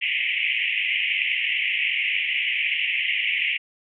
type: band-pass noise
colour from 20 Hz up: pink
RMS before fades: -24 dBFS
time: 0.01-3.58 s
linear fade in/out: 20 ms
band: 2000 to 3000 Hz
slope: 96 dB/octave
effects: none